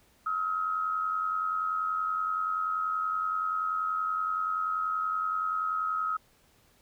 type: tone pair together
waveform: sine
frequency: 1277 / 1367.5 Hz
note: D#6 / F6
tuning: +45 / -37 cents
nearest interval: minor second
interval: 118 cents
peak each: -28 / -35 dBFS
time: 0.26-6.17 s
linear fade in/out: 5 ms
effects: pink hiss -64 dBFS RMS until 6.81 s